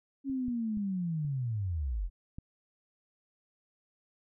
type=linear sweep; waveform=sine; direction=down; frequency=277.2 to 38 Hz; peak=-30 dBFS; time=0.24-2.1 s; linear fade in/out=50 ms
type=clicks; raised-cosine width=5 ms; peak=-38 / -31 / -33 / -37 / -29 dBFS; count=5; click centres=0.298 / 0.483 / 0.773 / 1.249 / 2.385 s
effects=none